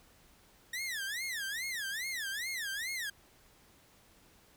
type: tone with vibrato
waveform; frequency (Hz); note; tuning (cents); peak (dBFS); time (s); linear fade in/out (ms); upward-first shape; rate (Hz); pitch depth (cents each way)
sawtooth; 1838; A#6; -25; -32; 0.73-3.1; 5; sine; 2.4; 280
effects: pink hiss -63 dBFS RMS until 4.56 s